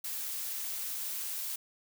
blue noise, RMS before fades -37 dBFS, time 0.04-1.56 s, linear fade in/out 5 ms, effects none

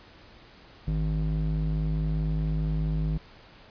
square tone with band-pass filter, 52.3 Hz, G#1, 13 cents sharp, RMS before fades -27 dBFS, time 0.87-3.18 s, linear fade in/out 10 ms, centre 120 Hz, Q 3, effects pink hiss -52 dBFS RMS until 3.7 s + resampled to 11025 Hz

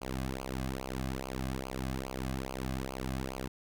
sawtooth tone with flanger, 65.41 Hz, C2, in tune, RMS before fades -37 dBFS, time 0.01-3.48 s, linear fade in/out 10 ms, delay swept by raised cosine 0.53 to 2.23 ms, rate 2.4 Hz, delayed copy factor -0.9, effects none

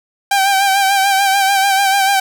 sawtooth tone with vibrato, 784 Hz, G5, in tune, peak -7 dBFS, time 0.31-2.2 s, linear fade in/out 5 ms, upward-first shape sine, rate 6.8 Hz, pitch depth 42 cents each way, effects none

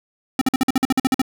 square tone bursts, 261.6 Hz, C4, in tune, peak -14 dBFS, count 12, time 0.39-1.217 s, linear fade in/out 2 ms, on 24 ms, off 49 ms, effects none

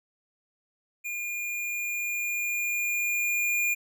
square tone with level ramp, 2419 Hz, D#7, 49 cents flat, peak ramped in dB -32 to -24 dBFS, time 1.04-3.75 s, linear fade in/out 20 ms, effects none

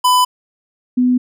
square / sine tone pair in turn, 1000 / 249.6 Hz, B5 / B3, +21 / +19 cents, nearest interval 2 octaves, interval 2402 cents, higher first, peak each -10 dBFS, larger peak neither, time 0.04-0.25 / 0.97-1.18 s, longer neither, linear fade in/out 10 ms, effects none

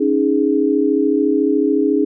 sine chord, C# suspended second, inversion none, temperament equal, 277.2 / 311.1 / 415.3 Hz, C#4 / D#4 / G#4, 0 / 0 / 0 cents, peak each -17 dBFS, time 0-2.05 s, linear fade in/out 10 ms, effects none

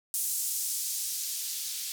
violet noise with band-pass filter sweep, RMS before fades -33 dBFS, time 0.14-1.92 s, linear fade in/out 0 ms, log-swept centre 8200 to 3800 Hz, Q 1, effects none

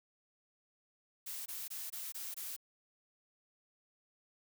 blue noise bursts, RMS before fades -43 dBFS, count 6, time 1.26-2.565 s, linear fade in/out 10 ms, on 200 ms, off 21 ms, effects none

